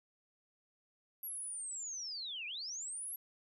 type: linear two-way sweep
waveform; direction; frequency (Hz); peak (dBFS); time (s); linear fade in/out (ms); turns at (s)
sine; down then up; 11660 to 2349 to 11660; -40; 1.23-3.16; 5; 2.46
effects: none